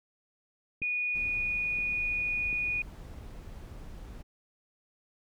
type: clicks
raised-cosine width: 3 ms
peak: -31 dBFS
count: 3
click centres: 0.818 / 1.787 / 2.529 s
type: tone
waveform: sine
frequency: 2460 Hz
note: D#7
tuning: 20 cents flat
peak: -28 dBFS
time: 0.82-2.82 s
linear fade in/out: 2 ms
type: noise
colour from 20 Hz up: brown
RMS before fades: -44 dBFS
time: 1.14-4.23 s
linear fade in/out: 20 ms
effects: none